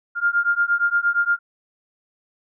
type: beating tone pair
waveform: sine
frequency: 1400 / 1408.6 Hz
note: F6 / F6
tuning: +4 / +14 cents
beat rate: 8.6 Hz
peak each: -20 dBFS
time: 0.15-1.39 s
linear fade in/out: 50 ms
effects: none